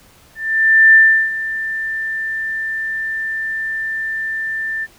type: tone with ADSR envelope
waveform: sine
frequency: 1780 Hz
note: A6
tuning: 20 cents sharp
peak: -4 dBFS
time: 0.35-4.87 s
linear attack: 590 ms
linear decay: 360 ms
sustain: -15 dB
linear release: 37 ms
effects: pink hiss -48 dBFS RMS until 4.98 s